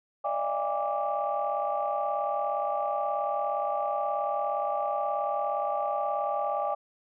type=tone cluster; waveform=sine; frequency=584 / 623 / 681 / 812 / 1168 Hz; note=D5 / D#5 / F5 / G#5 / D6; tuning=-10 / +2 / -44 / -39 / -10 cents; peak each=-32 / -36 / -34 / -30 / -33 dBFS; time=0.24-6.75 s; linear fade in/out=10 ms; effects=tanh soft clip ceiling -17 dBFS